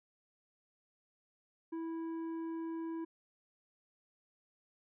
triangle tone with tanh clipping, 328.1 Hz, E4, 8 cents flat, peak -39 dBFS, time 1.72-3.05 s, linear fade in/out 10 ms, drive 12 dB, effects none

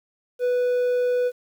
triangle tone, 493.9 Hz, B4, in tune, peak -17 dBFS, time 0.39-1.32 s, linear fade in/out 50 ms, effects 9-bit

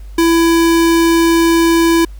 square tone, 333.1 Hz, E4, 18 cents sharp, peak -9 dBFS, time 0.18-2.05 s, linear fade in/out 5 ms, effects added 50 Hz sine -28 dBFS peak until 2.19 s + pink hiss -50 dBFS RMS until 2.19 s

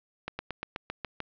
slowing click train, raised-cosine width 0.3 ms, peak -17 dBFS, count 8, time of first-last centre 0.28-1.203 s, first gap 110 ms, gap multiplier 1.06, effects low-pass 4000 Hz 12 dB/octave

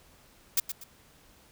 blue noise with echo, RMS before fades -24 dBFS, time 0.57-0.6 s, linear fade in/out 5 ms, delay 120 ms, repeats 2, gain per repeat -10 dB, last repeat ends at 0.84 s, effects pink hiss -59 dBFS RMS until 1.51 s

